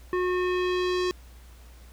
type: tone with low-pass filter sweep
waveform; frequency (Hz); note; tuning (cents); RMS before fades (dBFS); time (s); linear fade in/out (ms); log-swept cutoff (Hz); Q
square; 362.8; F#4; -34; -26; 0.13-1.11; 0; 1700 to 5400; 1.5
effects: added 60 Hz sine -46 dBFS peak until 1.92 s + pink hiss -56 dBFS RMS until 1.92 s